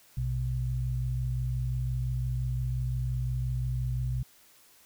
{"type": "tone pair together", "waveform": "sine", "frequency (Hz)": [59.33, 125.1], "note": ["A#1", "B2"], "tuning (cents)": [31, 23], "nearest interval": "octave + minor second", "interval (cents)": 1292, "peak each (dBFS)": [-32, -29], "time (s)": [0.17, 4.23], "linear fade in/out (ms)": 5, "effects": ["white hiss -59 dBFS RMS until 4.85 s"]}